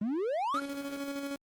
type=exponential sweep; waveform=triangle; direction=up; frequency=196.8 to 1434 Hz; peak=-27 dBFS; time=0.01-0.6 s; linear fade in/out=5 ms
type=tone with tremolo; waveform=30% pulse; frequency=280 Hz; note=C#4; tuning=18 cents sharp; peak=-31 dBFS; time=0.54-1.36 s; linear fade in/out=2 ms; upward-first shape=square; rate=13 Hz; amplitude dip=35%
effects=Opus 24 kbps